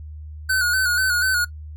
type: tone with vibrato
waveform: square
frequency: 1483 Hz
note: F#6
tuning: 4 cents sharp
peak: -18 dBFS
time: 0.49-1.45 s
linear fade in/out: 10 ms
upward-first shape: square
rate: 4.1 Hz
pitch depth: 48 cents each way
effects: noise-tail reverb RT60 0.1 s tail -20 dB re dry + added 76 Hz sine -33 dBFS peak until 1.76 s